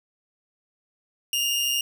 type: tone with amplitude modulation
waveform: sawtooth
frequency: 2828 Hz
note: F7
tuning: 21 cents sharp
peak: -17 dBFS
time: 1.33-1.81 s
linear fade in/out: 2 ms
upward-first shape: sine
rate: 133 Hz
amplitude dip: 45%
effects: none